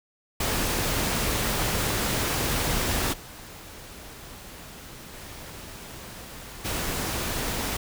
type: noise with level steps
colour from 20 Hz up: pink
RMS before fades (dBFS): -26 / -43 / -41 / -29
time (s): 0.4-7.77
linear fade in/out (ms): 5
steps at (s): 3.12 / 5.13 / 6.64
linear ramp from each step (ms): 20
effects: none